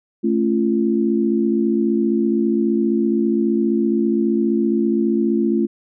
sine chord, A augmented, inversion none, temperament just, 220 / 275 / 343.8 Hz, A3 / C#4 / E#4, 0 / -14 / -27 cents, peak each -18 / -22 / -19 dBFS, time 0.23-5.67 s, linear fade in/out 20 ms, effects none

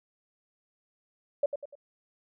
sine tone with echo, 573 Hz, D5, 43 cents flat, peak -21 dBFS, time 1.43-1.46 s, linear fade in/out 5 ms, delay 98 ms, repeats 3, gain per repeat -8 dB, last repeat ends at 1.754 s, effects none

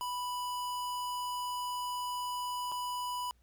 square tone with dropouts, 988 Hz, B5, in tune, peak -35 dBFS, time 0.01-3.31 s, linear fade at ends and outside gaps 0 ms, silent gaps 2.717-2.721 s, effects added 60 Hz sine -64 dBFS peak until 3.42 s + pink hiss -75 dBFS RMS until 3.42 s

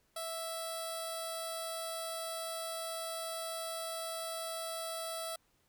10% pulse tone with notch filter, 659.3 Hz, E5, in tune, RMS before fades -40 dBFS, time 0.16-5.36 s, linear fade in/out 5 ms, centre 2300 Hz, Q 0.59, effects pink hiss -73 dBFS RMS until 5.68 s

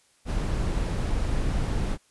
brown noise, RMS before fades -26 dBFS, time 0.25-1.98 s, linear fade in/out 50 ms, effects white hiss -63 dBFS RMS until 2.1 s + resampled to 24000 Hz

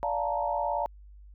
sine chord, Bb major seventh, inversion first, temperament just, 582.7 / 699.2 / 874.1 / 932.3 Hz, D5 / F5 / A5 / Bb5, -14 / +2 / -12 / 0 cents, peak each -32 dBFS, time 0.03-0.86 s, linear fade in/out 0 ms, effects added 50 Hz sine -47 dBFS peak until 1.34 s

